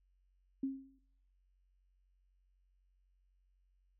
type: tone with exponential decay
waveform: sine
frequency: 269.3 Hz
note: C#4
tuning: 50 cents flat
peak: -31 dBFS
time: 0.63-0.99 s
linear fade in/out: 5 ms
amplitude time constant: 78 ms
effects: noise-tail reverb RT60 0.6 s tail -19 dB re dry + added 46 Hz sine -70 dBFS peak until 3.99 s